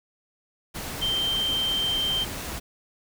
sine tone in noise, 3136 Hz, G7, in tune, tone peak -23 dBFS, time 1.01-2.25 s, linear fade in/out 20 ms, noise pink, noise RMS -34 dBFS, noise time 0.74-2.6 s, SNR +8 dB, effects none

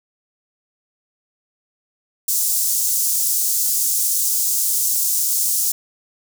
pink high-pass noise, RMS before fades -19 dBFS, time 2.28-5.72 s, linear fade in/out 5 ms, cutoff 6400 Hz, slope 24 dB/octave, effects none

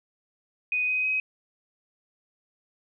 sine tone with pitch steps, 2492 / 2511 / 2530 Hz, D#7 / D#7 / D#7, +2 / +15 / +28 cents, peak -23 dBFS, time 0.72-1.2 s, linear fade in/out 2 ms, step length 160 ms, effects none

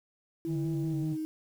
sine tone with pitch glide, 330.2 to 312.9 Hz, E4 to D#4, +3 to +10 cents, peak -31 dBFS, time 0.45-1.25 s, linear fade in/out 0 ms, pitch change -93 cents, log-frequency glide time 0.8-1.09 s
sine tone with vibrato, 150 Hz, D3, 37 cents sharp, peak -29 dBFS, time 0.46-1.17 s, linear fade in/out 50 ms, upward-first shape square, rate 5.3 Hz, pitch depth 60 cents each way
effects tanh soft clip ceiling -24 dBFS + 9-bit

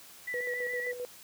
sine tone with vibrato, 1952 Hz, B6, 21 cents flat, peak -33 dBFS, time 0.27-0.92 s, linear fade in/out 10 ms, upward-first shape sine, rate 7.1 Hz, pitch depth 36 cents each way
sine tone with tremolo, 492.6 Hz, B4, 5 cents flat, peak -33 dBFS, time 0.34-1.05 s, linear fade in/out 0 ms, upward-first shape square, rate 7.6 Hz, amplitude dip 55%
effects white hiss -52 dBFS RMS until 1.23 s + high-pass 60 Hz 12 dB/octave

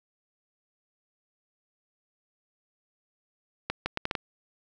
accelerating click train, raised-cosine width 0.3 ms, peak -12 dBFS, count 6, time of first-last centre 3.7-4.152 s, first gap 160 ms, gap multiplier 0.71, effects none

